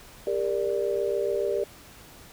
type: chord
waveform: sine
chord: G minor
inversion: none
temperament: equal with one note detuned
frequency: 399.3 / 466.2 / 587.3 Hz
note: G4 / Bb4 / D5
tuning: +32 / 0 / 0 cents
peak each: -27 / -29 / -29 dBFS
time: 0.27-1.64 s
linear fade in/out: 2 ms
effects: pink hiss -49 dBFS RMS until 2.32 s